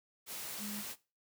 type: tone in noise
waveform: sine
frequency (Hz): 207.7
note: G#3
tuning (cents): 0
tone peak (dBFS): -41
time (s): 0.58-0.84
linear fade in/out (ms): 50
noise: white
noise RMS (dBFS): -43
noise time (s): 0.26-0.96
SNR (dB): -1
effects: noise-tail reverb RT60 0.3 s tail -19 dB re dry + high-pass 100 Hz 12 dB/octave